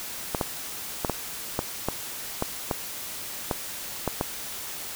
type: clicks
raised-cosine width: 1 ms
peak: -10 dBFS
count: 11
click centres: 0.348 / 0.412 / 1.048 / 1.097 / 1.591 / 1.886 / 2.424 / 2.712 / 3.512 / 4.077 / 4.211 s
effects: white hiss -36 dBFS RMS until 4.95 s